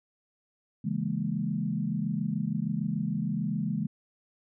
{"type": "chord", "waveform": "sine", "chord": "A# half-diminished seventh", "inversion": "first", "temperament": "equal with one note detuned", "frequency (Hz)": [138.59, 164.81, 206.3, 233.1], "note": ["C#3", "E3", "G#3", "A#3"], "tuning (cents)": [0, 0, -11, 0], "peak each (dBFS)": [-35, -32, -31, -35], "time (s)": [0.84, 3.87], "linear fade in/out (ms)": 10, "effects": []}